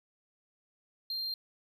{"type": "tone", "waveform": "triangle", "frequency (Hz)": 4186, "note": "C8", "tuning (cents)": 0, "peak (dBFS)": -32, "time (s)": [1.1, 1.34], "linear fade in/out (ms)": 2, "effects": []}